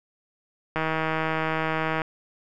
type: click train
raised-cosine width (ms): 0.5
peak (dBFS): -11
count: 201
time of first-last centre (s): 0.76-2.018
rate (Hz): 159
effects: none